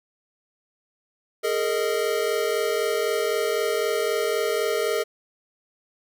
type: chord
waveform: square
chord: Ab suspended second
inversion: none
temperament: equal with one note detuned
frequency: 415.3 / 459.2 / 622.3 Hz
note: Ab4 / Bb4 / Eb5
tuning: 0 / -26 / 0 cents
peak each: -27 / -26 / -29 dBFS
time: 1.43-5.04 s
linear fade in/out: 20 ms
effects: none